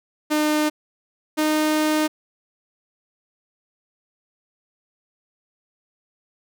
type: tone pair in turn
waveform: sawtooth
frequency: 303.5 / 307.6 Hz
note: D#4 / D#4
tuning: -43 / -20 cents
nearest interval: unison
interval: 23 cents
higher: second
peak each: -14 dBFS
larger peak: neither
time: 0.3-0.7 / 1.37-2.08 s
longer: second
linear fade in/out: 20 ms
effects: none